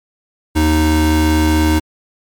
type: tone pair together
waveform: square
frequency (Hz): 78.33 / 310.6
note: D#2 / D#4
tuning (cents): +12 / -3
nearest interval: 2 octaves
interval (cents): 2385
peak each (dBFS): -14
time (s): 0.55-1.8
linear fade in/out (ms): 20
effects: MP3 96 kbps